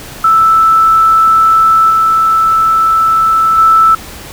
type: tone with level steps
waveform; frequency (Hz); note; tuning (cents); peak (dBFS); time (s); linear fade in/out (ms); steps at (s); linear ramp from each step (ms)
sine; 1318.5; E6; 0; -4 / -6 / -3; 0.24-3.95; 5; 1.9 / 3.58; 2
effects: pink hiss -29 dBFS RMS until 4.32 s

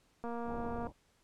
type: click train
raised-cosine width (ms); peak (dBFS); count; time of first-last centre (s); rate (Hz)
1; -28; 149; 0.24-0.87; 235
type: low-pass noise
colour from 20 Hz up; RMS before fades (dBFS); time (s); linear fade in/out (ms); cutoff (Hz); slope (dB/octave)
pink; -45; 0.44-0.93; 50; 1000; 96
effects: pink hiss -71 dBFS RMS until 1.23 s + low-pass 10000 Hz 12 dB/octave

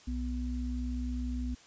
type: tone pair together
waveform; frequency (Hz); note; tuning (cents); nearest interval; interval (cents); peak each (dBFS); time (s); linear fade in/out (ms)
sine; 61.74 / 247.9; B1 / B3; 0 / +7; 2 octaves; 2407; -33 / -36; 0.07-1.55; 10
effects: white hiss -57 dBFS RMS until 1.66 s + resampled to 16000 Hz

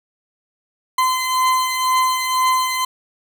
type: beating tone pair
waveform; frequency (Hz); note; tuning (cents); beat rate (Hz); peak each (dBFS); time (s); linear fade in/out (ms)
40% pulse; 1028 / 1030; C6 / C6; -31 / -28; 2; -16 / -21; 0.98-2.85; 5
effects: none

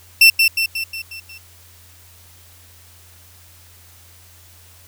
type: tone with echo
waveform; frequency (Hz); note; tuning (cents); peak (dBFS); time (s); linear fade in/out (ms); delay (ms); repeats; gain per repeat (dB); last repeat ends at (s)
30% pulse; 2688; E7; +33; -3; 0.21-0.3; 5; 180; 6; -5; 1.38
effects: added 87 Hz sine -48 dBFS peak until 4.87 s + white hiss -48 dBFS RMS until 4.87 s

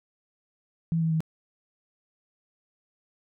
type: tone with pitch steps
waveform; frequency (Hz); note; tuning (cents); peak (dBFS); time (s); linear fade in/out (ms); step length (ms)
sine; 164.81 / 162.17 / 159.56; E3 / E3 / D#3; 0 / -28 / +44; -22; 0.92-1.205; 0; 95
effects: none

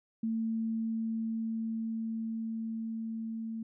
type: tone with level ramp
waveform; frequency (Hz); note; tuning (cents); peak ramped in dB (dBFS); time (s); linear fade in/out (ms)
sine; 224.5; A3; +35; -29 to -35; 0.23-3.63; 5
effects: none

